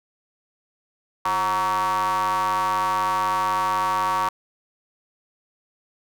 square ring-modulated tone, 98 Hz, G2, in tune, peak -18 dBFS, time 1.25-4.29 s, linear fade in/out 5 ms, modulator 1030 Hz, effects none

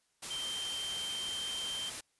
sine tone in noise, 3136 Hz, G7, in tune, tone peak -36 dBFS, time 0.3-1.9 s, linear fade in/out 10 ms, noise white, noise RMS -41 dBFS, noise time 0.22-2.01 s, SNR +2 dB, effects white hiss -75 dBFS RMS until 2.19 s + resampled to 24000 Hz

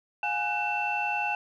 sine tone cluster, 717 / 828 / 1498 / 2680 Hz, F5 / G#5 / F#6 / E7, +45 / -5 / +21 / +28 cents, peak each -35 / -29 / -36 / -29 dBFS, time 0.23-1.35 s, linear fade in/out 2 ms, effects tanh soft clip ceiling -17 dBFS

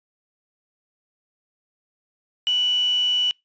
sine tone with quantisation, 2960 Hz, F#7, in tune, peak -18 dBFS, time 2.47-3.31 s, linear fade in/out 0 ms, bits 5, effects noise-tail reverb RT60 0.2 s tail -26 dB re dry + resampled to 16000 Hz

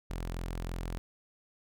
sawtooth tone, 43 Hz, F1, 26 cents flat, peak -31 dBFS, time 0.1-0.98 s, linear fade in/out 0 ms, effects none

